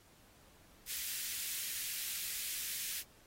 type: high-pass noise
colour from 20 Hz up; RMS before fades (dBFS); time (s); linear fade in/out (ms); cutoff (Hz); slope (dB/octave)
white; -40; 0.86-3.04; 50; 1800; 24
effects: pink hiss -64 dBFS RMS until 3.26 s + AAC 48 kbps